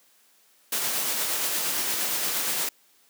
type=noise with tremolo; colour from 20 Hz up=white; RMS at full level=-26 dBFS; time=0.72-2.69 s; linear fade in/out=5 ms; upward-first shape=sine; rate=8.6 Hz; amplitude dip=25%; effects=white hiss -61 dBFS RMS until 3.09 s + high-pass 200 Hz 12 dB/octave